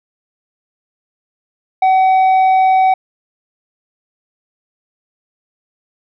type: tone with tanh clipping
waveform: sine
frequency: 756 Hz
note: F#5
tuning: 37 cents sharp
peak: -9 dBFS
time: 1.82-2.94 s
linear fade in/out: 5 ms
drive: 5 dB
effects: none